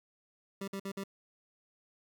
25% pulse tone bursts, 195.9 Hz, G3, 1 cent flat, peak -33 dBFS, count 4, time 0.61-1.038 s, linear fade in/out 5 ms, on 68 ms, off 52 ms, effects 12-bit

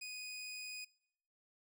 20% pulse tone, 2489 Hz, D#7, in tune, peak -39 dBFS, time 0.01-0.85 s, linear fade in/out 10 ms, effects noise-tail reverb RT60 0.8 s tail -24 dB re dry

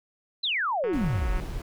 sine exponential sweep, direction down, 4201 to 32.66 Hz, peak -24 dBFS, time 0.43-1.38 s, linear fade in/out 10 ms
click train, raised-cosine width 0.5 ms, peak -24 dBFS, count 104, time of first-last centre 0.84-1.4 s, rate 184 Hz
brown noise, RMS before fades -33 dBFS, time 0.93-1.62 s, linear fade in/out 5 ms
effects none

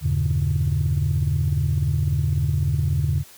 sine chord, E diminished seventh, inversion none, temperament just, 82.41 / 98.89 / 118.67 / 142.4 Hz, E2 / G2 / Bb2 / Db3, 0 / +16 / +31 / +47 cents, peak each -22 / -25 / -27 / -21 dBFS, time 0.01-3.24 s, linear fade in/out 50 ms, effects tanh soft clip ceiling -12 dBFS + white hiss -47 dBFS RMS until 3.37 s

